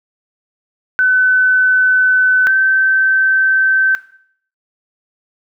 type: tone pair in turn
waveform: sine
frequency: 1511 / 1545.4 Hz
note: F#6 / G6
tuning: +36 / -25 cents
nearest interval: unison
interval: 39 cents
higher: second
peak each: -9 dBFS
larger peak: neither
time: 0.99-2.47 / 2.47-3.95 s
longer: neither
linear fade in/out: 0 ms
effects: noise-tail reverb RT60 0.6 s tail -17 dB re dry